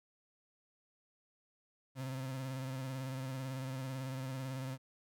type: tone with vibrato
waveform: 35% pulse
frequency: 131.8 Hz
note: C3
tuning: 13 cents sharp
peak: -37 dBFS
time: 1.95-4.78 s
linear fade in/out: 50 ms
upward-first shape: sine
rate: 18 Hz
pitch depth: 45 cents each way
effects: none